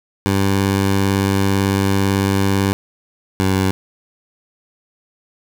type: tone pair in turn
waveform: 15% pulse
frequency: 98 / 95.27 Hz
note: G2 / G2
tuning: 0 / -49 cents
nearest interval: unison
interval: 49 cents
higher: first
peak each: -8 dBFS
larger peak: neither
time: 0.26-2.73 / 3.4-3.71 s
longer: first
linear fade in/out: 0 ms
effects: none